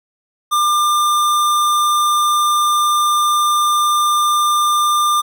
square tone, 1197 Hz, D6, 33 cents sharp, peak -13 dBFS, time 0.51-5.22 s, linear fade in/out 20 ms, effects none

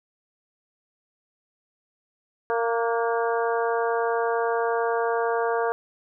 harmonic tone with a mistuned harmonic, 231.1 Hz, A#3, 15 cents flat, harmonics 2 / 3 / 4 / 5 / 6 / 7, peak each -24 / -28 / -30 / -32 / -34 / -35 dBFS, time 2.5-5.72 s, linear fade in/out 0 ms, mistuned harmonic 6, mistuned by +46 cents, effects none

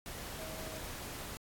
sine tone in noise, 636 Hz, D#5, 38 cents sharp, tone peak -47 dBFS, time 0.39-0.79 s, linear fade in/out 0 ms, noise pink, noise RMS -44 dBFS, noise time 0.06-1.37 s, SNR -6 dB, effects AAC 64 kbps

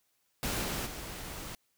pink noise with level steps, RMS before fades -33 / -35 / -42 dBFS, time 0.43-1.55 s, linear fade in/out 0 ms, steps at 0.63 / 0.85 s, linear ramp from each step 20 ms, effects white hiss -75 dBFS RMS until 1.77 s

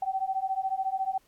sine beating tone pair, 760 / 774 Hz, F#5 / G5, +46 / -22 cents, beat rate 14 Hz, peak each -30 dBFS, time 0.02-1.18 s, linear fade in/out 5 ms, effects pink hiss -66 dBFS RMS until 1.27 s + AAC 64 kbps

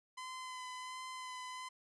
sawtooth tone with vibrato, 1019 Hz, C6, 46 cents flat, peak -40 dBFS, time 0.17-1.69 s, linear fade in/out 10 ms, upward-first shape sine, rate 1.4 Hz, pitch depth 17 cents each way, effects resampled to 22050 Hz

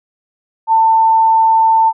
sine tone, 894 Hz, A5, 27 cents sharp, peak -7 dBFS, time 0.67-1.93 s, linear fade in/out 50 ms, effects none

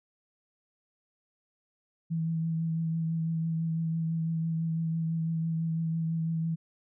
sine tone with vibrato, 163.1 Hz, E3, 18 cents flat, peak -27 dBFS, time 2.1-6.56 s, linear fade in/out 20 ms, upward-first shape triangle, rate 6 Hz, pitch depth 22 cents each way, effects none

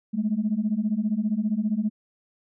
sine beating tone pair, 204.9 / 219.9 Hz, G#3 / A3, -23 / -1 cents, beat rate 15 Hz, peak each -25 / -24 dBFS, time 0.13-1.9 s, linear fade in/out 20 ms, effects tanh soft clip ceiling -15 dBFS

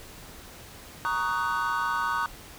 triangle chord, D# minor seventh, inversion second, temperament just, 933.4 / 1120.1 / 1244.5 / 1493.4 Hz, A#5 / C#6 / D#6 / F#6, +2 / +18 / 0 / +16 cents, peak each -29 dBFS, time 1.05-2.26 s, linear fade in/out 0 ms, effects pink hiss -46 dBFS RMS until 2.58 s

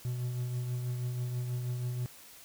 triangle tone with tremolo, 123.47 Hz, B2, in tune, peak -28 dBFS, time 0.05-2.06 s, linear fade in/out 0 ms, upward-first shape triangle, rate 6.2 Hz, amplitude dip 40%, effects white hiss -53 dBFS RMS until 2.44 s

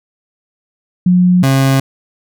sine / 30% pulse tone pair in turn, 180 / 134.85 Hz, F#3 / C#3, -47 / -47 cents, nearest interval perfect fourth, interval 500 cents, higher first, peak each -6 dBFS, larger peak neither, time 1.06-1.43 / 1.43-1.8 s, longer neither, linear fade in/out 5 ms, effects none

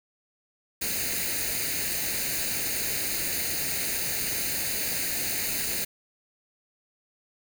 white noise with comb filter, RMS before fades -29 dBFS, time 0.81-5.85 s, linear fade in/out 10 ms, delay 0.45 ms, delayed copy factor +0.7, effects none

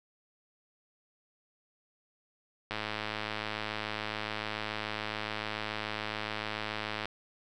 click train, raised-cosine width 0.3 ms, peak -18 dBFS, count 466, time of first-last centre 2.71-7.056 s, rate 107 Hz, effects none

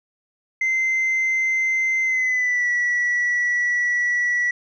sine tone with pitch glide, 2074 to 1946.3 Hz, C7 to B6, -16 to -26 cents, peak -16 dBFS, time 0.61-4.51 s, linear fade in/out 5 ms, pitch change -110 cents, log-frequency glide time 2.03-2.69 s, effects tanh soft clip ceiling -16 dBFS

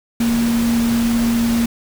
sine tone in noise, 233.1 Hz, A#3, in tune, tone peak -14 dBFS, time 0.2-1.66 s, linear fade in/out 5 ms, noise pink, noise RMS -26 dBFS, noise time 0.2-1.66 s, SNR +9 dB, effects none

